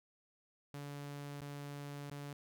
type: tone with dropouts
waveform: sawtooth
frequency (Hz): 143.4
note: D3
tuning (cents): -41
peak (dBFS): -40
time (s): 0.74-2.33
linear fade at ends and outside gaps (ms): 0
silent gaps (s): 1.406-1.417 / 2.099-2.113
effects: none